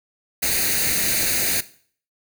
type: noise with comb filter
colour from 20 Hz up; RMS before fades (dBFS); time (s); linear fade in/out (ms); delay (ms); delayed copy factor
white; -21; 0.42-1.61; 10; 0.46; +0.7
effects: noise-tail reverb RT60 0.5 s tail -17 dB re dry